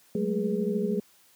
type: tone cluster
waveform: sine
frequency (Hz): 186.1 / 209 / 222 / 415.8 / 487.3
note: F#3 / G#3 / A3 / G#4 / B4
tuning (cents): +10 / +11 / +16 / +2 / -23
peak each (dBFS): -31 / -30 / -34 / -29 / -36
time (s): 0.15-1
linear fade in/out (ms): 2
effects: white hiss -60 dBFS RMS until 1.35 s + high-pass 80 Hz 12 dB/octave